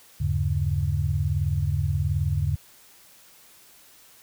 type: tone cluster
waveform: sine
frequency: 79.9 / 98.7 / 141.4 Hz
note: D#2 / G2 / C#3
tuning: +47 / +12 / +35 cents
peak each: -26 dBFS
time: 0.2-2.56 s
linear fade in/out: 10 ms
effects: white hiss -53 dBFS RMS until 4.22 s